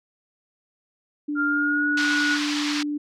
sine tone, 294.3 Hz, D4, 4 cents sharp, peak -24 dBFS, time 1.28-2.98 s, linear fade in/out 10 ms
sine tone with pitch glide, 1398 to 1460.7 Hz, F6 to F#6, +1 to -23 cents, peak -21 dBFS, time 1.35-2.39 s, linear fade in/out 50 ms, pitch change +76 cents, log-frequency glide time 1.46-1.88 s
white band-pass noise, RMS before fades -29 dBFS, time 1.97-2.83 s, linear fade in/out 5 ms, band 970 to 5100 Hz, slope 24 dB/octave
effects none

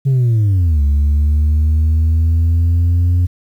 sine linear two-way sweep, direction down then up, 138.59 to 71 to 89 Hz, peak -7 dBFS, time 0.05-3.27 s, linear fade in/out 20 ms, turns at 0.82 s, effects tanh soft clip ceiling -9 dBFS + 8-bit

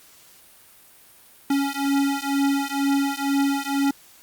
square beating tone pair, 277.2 / 279.3 Hz, C#4 / C#4, 0 / +13 cents, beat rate 2.1 Hz, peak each -24 dBFS, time 1.5-3.91 s, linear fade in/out 5 ms, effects white hiss -51 dBFS RMS until 4.22 s + Opus 48 kbps

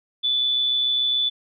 sine tone with amplitude modulation, 3480 Hz, A7, 20 cents flat, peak -17 dBFS, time 0.23-1.3 s, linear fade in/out 20 ms, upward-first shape sine, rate 127 Hz, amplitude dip 35%, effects none

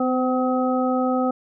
harmonic tone with a mistuned harmonic, 254.6 Hz, C4, 47 cents flat, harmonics 1 / 2 / 3 / 5, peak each -21 / -24 / -26 / -28 dBFS, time 0-1.31 s, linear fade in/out 5 ms, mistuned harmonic 2, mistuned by +19 cents, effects none

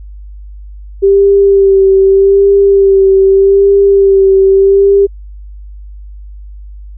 sine tone with vibrato, 392 Hz, G4, in tune, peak -3 dBFS, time 1.02-5.07 s, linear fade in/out 20 ms, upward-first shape sine, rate 0.82 Hz, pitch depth 27 cents each way, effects added 50 Hz sine -26 dBFS peak until 6.97 s

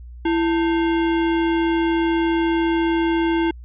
sine tone with sample-and-hold, 332.1 Hz, E4, 13 cents sharp, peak -16 dBFS, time 0.25-3.51 s, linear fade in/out 5 ms, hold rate 1225 Hz, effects added 60 Hz sine -35 dBFS peak until 3.64 s + resampled to 8000 Hz

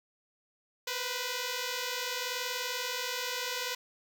5% pulse tone pair together, 487.3 / 508 Hz, B4 / B4, -23 / +49 cents, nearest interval minor second, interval 72 cents, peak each -24 dBFS, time 0.87-3.75 s, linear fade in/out 5 ms, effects none

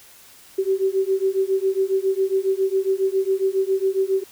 sine beating tone pair, 380.9 / 388.2 Hz, G4 / G4, -50 / -17 cents, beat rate 7.3 Hz, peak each -21 dBFS, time 0.58-4.24 s, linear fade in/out 10 ms, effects white hiss -48 dBFS RMS until 4.31 s

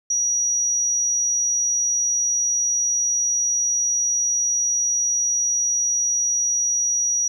sine tone, 5790 Hz, F#8, 38 cents flat, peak -18 dBFS, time 0.1-7.28 s, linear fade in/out 5 ms, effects 9-bit

